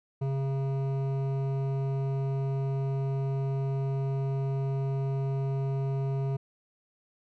sine tone with hard clipping, 135.8 Hz, C#3, 35 cents flat, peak -29 dBFS, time 0.21-6.37 s, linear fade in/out 10 ms, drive 12 dB, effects none

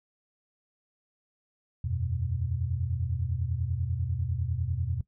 sine chord, E suspended second, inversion none, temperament equal, 82.41 / 92.5 / 123.47 Hz, E2 / F#2 / B2, 0 / 0 / 0 cents, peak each -32 dBFS, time 1.84-5.01 s, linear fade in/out 5 ms, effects noise-tail reverb RT60 0.1 s tail -18 dB re dry

